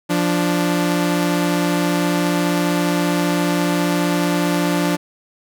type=tone pair together; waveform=sawtooth; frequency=174.29 / 293.7 Hz; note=F3 / D4; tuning=-3 / 0 cents; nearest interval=major sixth; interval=903 cents; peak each=-15 dBFS; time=0.09-4.97 s; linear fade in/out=20 ms; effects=none